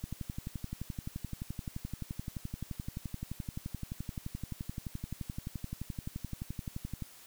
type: click train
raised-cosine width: 5 ms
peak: -25 dBFS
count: 82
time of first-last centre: 0.04-7.023 s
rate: 11.6 Hz
effects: white hiss -55 dBFS RMS until 7.26 s